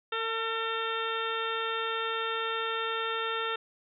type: harmonic tone with a mistuned harmonic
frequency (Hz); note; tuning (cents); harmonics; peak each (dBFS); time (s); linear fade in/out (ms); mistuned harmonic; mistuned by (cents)
451.9; A4; +46; 1 / 2 / 3 / 4 / 5 / 6 / 7 / 8; -35 / -40 / -33 / -38 / -46 / -40 / -42 / -39; 0.12-3.56; 5; 2; -18
effects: none